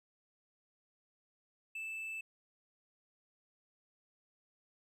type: tone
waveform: triangle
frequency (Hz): 2637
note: E7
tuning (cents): 0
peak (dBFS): -38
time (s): 1.75-2.21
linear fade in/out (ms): 5
effects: none